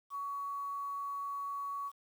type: tone with quantisation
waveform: sine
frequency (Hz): 1124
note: C#6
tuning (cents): +24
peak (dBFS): -36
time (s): 0.1-1.92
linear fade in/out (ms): 50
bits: 10
effects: none